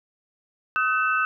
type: tone cluster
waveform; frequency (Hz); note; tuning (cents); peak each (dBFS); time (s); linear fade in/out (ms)
sine; 1269 / 1517 / 2651; D#6 / F#6 / E7; +34 / +43 / +9; -23 / -23 / -29; 0.76-1.25; 0
effects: none